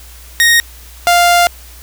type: tone pair in turn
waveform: sawtooth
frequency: 1864.7 / 698.5 Hz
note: A#6 / F5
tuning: 0 / 0 cents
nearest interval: octave + perfect fourth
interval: 1700 cents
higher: first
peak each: -3 dBFS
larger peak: neither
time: 0.4-0.6 / 1.07-1.47 s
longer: second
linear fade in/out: 0 ms
effects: added 60 Hz sine -35 dBFS peak until 1.82 s + white hiss -39 dBFS RMS until 1.82 s